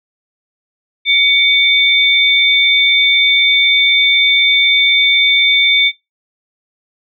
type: tone pair together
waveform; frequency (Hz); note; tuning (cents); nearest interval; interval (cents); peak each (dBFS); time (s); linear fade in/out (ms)
sine; 2248 / 3566; C#7 / A7; +24 / +22; minor sixth; 798; -11; 1.05-5.92; 50
effects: noise-tail reverb RT60 0.2 s tail -19 dB re dry